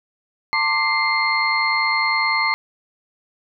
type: tone cluster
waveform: sine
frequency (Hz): 897 / 1066 / 1176 / 2095 / 4263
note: A5 / C6 / D6 / C7 / C8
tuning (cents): +33 / +32 / +2 / +2 / +32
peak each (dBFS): -24 / -27 / -25 / -19 / -26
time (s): 0.53-2.54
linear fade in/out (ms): 0
effects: none